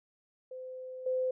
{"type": "tone with level steps", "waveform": "sine", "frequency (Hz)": 513, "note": "C5", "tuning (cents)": -34, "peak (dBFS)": [-40, -28], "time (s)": [0.51, 1.31], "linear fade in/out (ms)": 5, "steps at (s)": 1.06, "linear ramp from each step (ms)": 5, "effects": []}